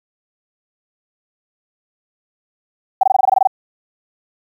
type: tone bursts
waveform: sine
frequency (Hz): 766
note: G5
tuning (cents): -40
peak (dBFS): -7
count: 11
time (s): 3.01-3.473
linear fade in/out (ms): 5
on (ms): 23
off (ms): 21
effects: 8-bit